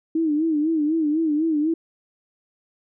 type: tone with vibrato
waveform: sine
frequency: 311.1 Hz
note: D#4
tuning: in tune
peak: -18 dBFS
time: 0.15-1.74 s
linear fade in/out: 5 ms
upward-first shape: sine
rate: 4 Hz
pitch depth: 100 cents each way
effects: none